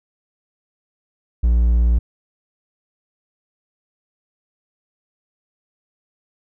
triangle tone, 58.5 Hz, A#1, 7 cents sharp, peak -10 dBFS, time 1.43-1.99 s, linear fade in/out 10 ms, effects none

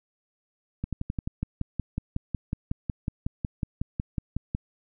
two click trains, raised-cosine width 5 ms, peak -15 / -17 dBFS, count 18 / 6, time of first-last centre 1.43-4.549 / 0.84-1.275 s, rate 5.45 / 11.5 Hz, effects none

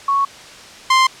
sine / sawtooth tone pair in turn, 1108.7 / 1046.5 Hz, C#6 / C6, 0 / 0 cents, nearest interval minor second, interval 100 cents, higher first, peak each -13 / -6 dBFS, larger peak second, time 0.08-0.25 / 0.9-1.07 s, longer neither, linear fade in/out 5 ms, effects white hiss -38 dBFS RMS until 1.2 s + low-pass 6000 Hz 12 dB/octave

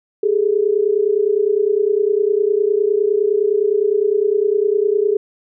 sine tone pair together, 400 / 429.8 Hz, G4 / A4, +35 / -41 cents, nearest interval minor second, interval 124 cents, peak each -16 dBFS, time 0.23-5.17 s, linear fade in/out 5 ms, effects none

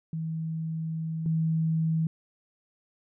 sine tone pair in turn, 161 / 161 Hz, E3 / E3, -41 / -41 cents, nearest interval unison, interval 0 cents, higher neither, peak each -29 / -23 dBFS, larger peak second, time 0.13-1.26 / 1.26-2.07 s, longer first, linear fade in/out 2 ms, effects none

